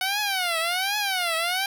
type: tone with vibrato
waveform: 10% pulse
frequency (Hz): 739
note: F#5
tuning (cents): -2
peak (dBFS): -15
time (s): 0.01-1.66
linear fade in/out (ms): 2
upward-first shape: triangle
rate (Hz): 1.3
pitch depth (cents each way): 240
effects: none